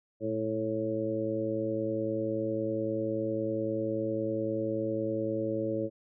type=harmonic tone with a mistuned harmonic; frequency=110 Hz; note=A2; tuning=in tune; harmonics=1 / 2 / 3 / 4 / 5; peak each=-39 / -38 / -33 / -36 / -33 dBFS; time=0.2-5.9 s; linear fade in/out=50 ms; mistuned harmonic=1; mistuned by=+58 cents; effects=none